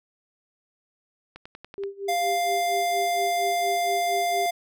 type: click train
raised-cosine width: 0.3 ms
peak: -25 dBFS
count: 6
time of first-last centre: 1.36-1.836 s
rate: 10.5 Hz
type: tone with tremolo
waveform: sine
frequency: 396.4 Hz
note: G4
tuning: 19 cents sharp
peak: -27 dBFS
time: 1.78-4.46 s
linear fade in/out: 0 ms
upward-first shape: sine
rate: 4.3 Hz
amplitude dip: 90%
type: tone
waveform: square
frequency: 698 Hz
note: F5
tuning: 1 cent flat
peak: -23 dBFS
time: 2.08-4.51 s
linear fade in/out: 10 ms
effects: none